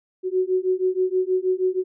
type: beating tone pair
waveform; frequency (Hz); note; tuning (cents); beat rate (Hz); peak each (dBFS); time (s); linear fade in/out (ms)
sine; 367.9 / 374.2; F#4 / F#4; -10 / +20; 6.3; -22; 0.23-1.84; 50
effects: none